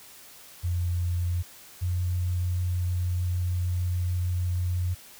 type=tone pair in turn; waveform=sine; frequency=87.6 / 89.34 Hz; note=F2 / F2; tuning=+6 / +40 cents; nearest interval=unison; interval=34 cents; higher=second; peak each=-24 dBFS; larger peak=neither; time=0.63-1.43 / 1.81-4.95 s; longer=second; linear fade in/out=20 ms; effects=white hiss -49 dBFS RMS until 5.19 s